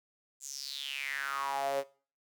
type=tone with high-pass filter sweep; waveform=sawtooth; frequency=138.59 Hz; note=C#3; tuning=in tune; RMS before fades=-36 dBFS; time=0.4-1.84 s; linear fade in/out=50 ms; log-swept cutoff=7500 to 490 Hz; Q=6.8; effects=noise-tail reverb RT60 0.4 s tail -19 dB re dry